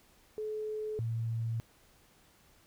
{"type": "tone pair in turn", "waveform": "sine", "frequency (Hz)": [429.5, 114.25], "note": ["A4", "A#2"], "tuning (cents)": [-42, -34], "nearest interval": "octave + major seventh", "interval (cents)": 2292, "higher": "first", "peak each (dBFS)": [-34, -31], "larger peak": "second", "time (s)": [[0.38, 0.99], [0.99, 1.6]], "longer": "neither", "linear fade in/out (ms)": 0, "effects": ["pink hiss -64 dBFS RMS until 2.66 s"]}